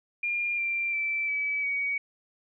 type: tone with pitch steps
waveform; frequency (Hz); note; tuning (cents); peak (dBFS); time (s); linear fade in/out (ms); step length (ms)
sine; 2406 / 2367 / 2329 / 2292 / 2255; D7 / D7 / D7 / D7 / C#7; +41 / +13 / -15 / -43 / +29; -26; 0.23-1.98; 5; 350
effects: none